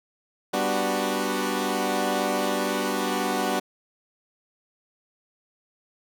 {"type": "chord", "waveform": "15% pulse", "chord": "G major seventh", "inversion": "none", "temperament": "equal", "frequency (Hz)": [196, 246.9, 293.7, 370], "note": ["G3", "B3", "D4", "F#4"], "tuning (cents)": [0, 0, 0, 0], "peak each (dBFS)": -23, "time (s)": [0.53, 3.6], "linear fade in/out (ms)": 10, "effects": []}